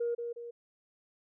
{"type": "tone with echo", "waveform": "sine", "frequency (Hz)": 472.5, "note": "A#4", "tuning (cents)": 23, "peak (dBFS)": -28, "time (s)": [0, 0.15], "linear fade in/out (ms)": 10, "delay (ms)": 180, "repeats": 2, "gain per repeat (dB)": -6, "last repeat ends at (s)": 0.51, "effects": ["tanh soft clip ceiling -25 dBFS"]}